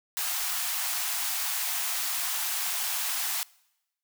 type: high-pass noise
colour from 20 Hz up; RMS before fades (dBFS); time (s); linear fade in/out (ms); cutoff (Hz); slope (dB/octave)
white; -30; 0.17-3.43; 0; 670; 96
effects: noise-tail reverb RT60 0.9 s tail -24 dB re dry